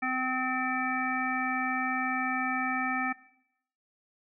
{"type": "harmonic tone", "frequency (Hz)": 257.1, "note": "C4", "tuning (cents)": -30, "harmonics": [1, 3, 5, 7, 9], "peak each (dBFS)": [-34, -34, -34, -34, -34], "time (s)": [0.02, 3.13], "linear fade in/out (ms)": 10, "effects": ["noise-tail reverb RT60 0.8 s tail -19 dB re dry"]}